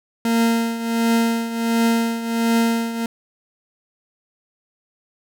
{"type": "tone with tremolo", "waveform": "40% pulse", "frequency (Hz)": 230, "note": "A#3", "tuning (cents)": -23, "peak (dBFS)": -13, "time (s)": [0.25, 3.06], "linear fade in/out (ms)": 2, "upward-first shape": "triangle", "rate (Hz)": 1.4, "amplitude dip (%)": 75, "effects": []}